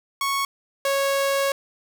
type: tone pair in turn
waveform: sawtooth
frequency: 1106 / 551.8 Hz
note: C#6 / C#5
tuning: -4 / -8 cents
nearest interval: octave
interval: 1204 cents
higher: first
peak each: -18 / -16 dBFS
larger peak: second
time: 0.21-0.45 / 0.85-1.52 s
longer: second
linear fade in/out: 2 ms
effects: none